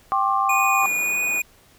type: chord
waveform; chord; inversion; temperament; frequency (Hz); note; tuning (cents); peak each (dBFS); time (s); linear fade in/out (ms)
sine; G suspended fourth; none; equal with one note detuned; 784 / 1068.5 / 1174.7; G5 / C6 / D6; 0 / +36 / 0; -22; 0.12-0.86; 0
type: tone with vibrato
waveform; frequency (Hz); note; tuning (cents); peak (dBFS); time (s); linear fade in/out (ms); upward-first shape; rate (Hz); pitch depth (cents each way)
square; 2460; D#7; -20; -21; 0.49-1.42; 5; triangle; 1.7; 12
type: band-pass noise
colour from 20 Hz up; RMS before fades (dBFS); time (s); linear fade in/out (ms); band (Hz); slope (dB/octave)
white; -39; 0.81-1.41; 20; 170 to 1400; 24
effects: pink hiss -54 dBFS RMS until 1.78 s